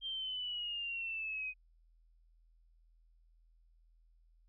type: exponential sweep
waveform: sine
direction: down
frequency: 3183 to 2500 Hz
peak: -37 dBFS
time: 0.01-1.54 s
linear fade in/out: 50 ms
effects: added 41 Hz sine -64 dBFS peak until 4.48 s